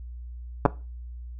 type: clicks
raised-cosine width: 1 ms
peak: -3 dBFS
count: 2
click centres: 0.653 / 0.66 s
effects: noise-tail reverb RT60 0.3 s tail -18 dB re dry + added 60 Hz sine -36 dBFS peak until 1.39 s